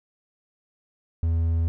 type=tone; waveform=triangle; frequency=82.6 Hz; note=E2; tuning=4 cents sharp; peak=-18 dBFS; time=1.23-1.68 s; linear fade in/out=0 ms; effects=none